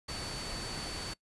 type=tone in noise; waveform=sine; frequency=4510 Hz; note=C#8; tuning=29 cents sharp; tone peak=-42 dBFS; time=0.08-1.14 s; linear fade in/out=10 ms; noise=pink; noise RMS=-40 dBFS; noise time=0.08-1.14 s; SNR=-5 dB; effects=noise-tail reverb RT60 0.1 s tail -22 dB re dry + resampled to 24000 Hz